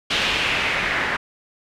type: noise with low-pass filter sweep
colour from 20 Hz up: white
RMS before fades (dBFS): -22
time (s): 0.1-1.17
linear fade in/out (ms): 10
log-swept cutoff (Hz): 3200 to 1800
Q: 2.2
effects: none